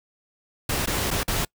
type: noise with dropouts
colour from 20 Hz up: pink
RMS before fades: -25 dBFS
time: 0.69-1.45 s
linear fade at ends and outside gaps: 5 ms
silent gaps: 0.86-0.872 / 1.106-1.111 / 1.233-1.279 s
effects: noise-tail reverb RT60 0.1 s tail -25 dB re dry